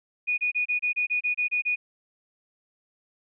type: tone bursts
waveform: sine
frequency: 2464 Hz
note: D#7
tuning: 17 cents flat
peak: -22 dBFS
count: 11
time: 0.27-1.76 s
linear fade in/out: 20 ms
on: 110 ms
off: 28 ms
effects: none